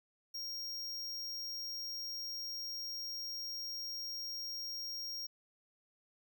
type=tone; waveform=square; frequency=5580 Hz; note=F8; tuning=2 cents flat; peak=-40 dBFS; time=0.34-5.27 s; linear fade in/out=10 ms; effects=none